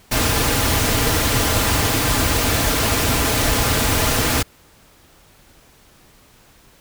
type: noise with comb filter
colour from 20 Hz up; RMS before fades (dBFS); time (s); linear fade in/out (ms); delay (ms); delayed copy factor
pink; -18; 0.11-4.43; 10; 5.4; -0.5
effects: pink hiss -51 dBFS RMS until 6.8 s